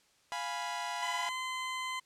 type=chord; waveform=sawtooth; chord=F diminished; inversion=none; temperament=equal; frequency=698.5 / 830.6 / 987.8 Hz; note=F5 / Ab5 / Cb6; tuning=0 / 0 / 0 cents; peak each=-37 / -37 / -34 dBFS; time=0.32-1.29 s; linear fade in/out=0 ms
type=tone with pitch glide; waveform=20% pulse; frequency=1005 to 1029.1 Hz; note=B5 to C6; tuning=+30 to -29 cents; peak=-30 dBFS; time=1.02-2 s; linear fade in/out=10 ms; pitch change=+41 cents; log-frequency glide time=1.14-1.35 s
effects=white hiss -68 dBFS RMS until 2.05 s + low-pass 8000 Hz 12 dB/octave